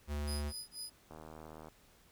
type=tone; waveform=square; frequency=73.42 Hz; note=D2; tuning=in tune; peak=-36 dBFS; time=0.07-0.53 s; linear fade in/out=50 ms
type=tone with tremolo; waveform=25% pulse; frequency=4978 Hz; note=D#8; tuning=in tune; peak=-36 dBFS; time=0.27-0.9 s; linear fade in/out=10 ms; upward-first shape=sine; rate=4.1 Hz; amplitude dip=100%
type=click train; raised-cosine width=1 ms; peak=-36 dBFS; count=46; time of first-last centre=1.11-1.684 s; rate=78.4 Hz
effects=pink hiss -65 dBFS RMS until 2.11 s